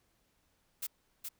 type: noise with echo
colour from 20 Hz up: blue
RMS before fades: -37 dBFS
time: 0.82-0.87 s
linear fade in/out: 10 ms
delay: 420 ms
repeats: 1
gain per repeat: -4 dB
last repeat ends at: 1.29 s
effects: pink hiss -74 dBFS RMS until 1.39 s